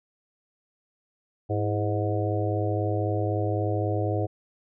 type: harmonic tone with a mistuned harmonic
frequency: 103.83 Hz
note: G#2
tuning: in tune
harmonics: 1 / 3 / 4 / 5 / 6 / 7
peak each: -26 / -31 / -32 / -33 / -34 / -34 dBFS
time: 1.49-4.27 s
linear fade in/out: 20 ms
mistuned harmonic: 3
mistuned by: +73 cents
effects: none